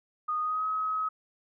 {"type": "tone with pitch glide", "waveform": "sine", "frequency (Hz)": [1235, 1274.1], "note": ["D#6", "D#6"], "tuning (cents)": [-13, 41], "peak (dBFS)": -27, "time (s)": [0.28, 1.09], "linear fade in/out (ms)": 10, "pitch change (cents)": 54, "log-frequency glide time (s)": [0.41, 0.66], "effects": []}